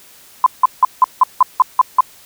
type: tone bursts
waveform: sine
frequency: 1017 Hz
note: C6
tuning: 50 cents flat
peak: -4 dBFS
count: 9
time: 0.44-2.007 s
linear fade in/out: 2 ms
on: 23 ms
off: 170 ms
effects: white hiss -44 dBFS RMS until 2.25 s